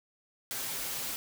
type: noise with comb filter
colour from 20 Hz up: white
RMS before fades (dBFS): -36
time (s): 0.51-1.16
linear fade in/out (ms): 0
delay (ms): 7.5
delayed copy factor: +0.55
effects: none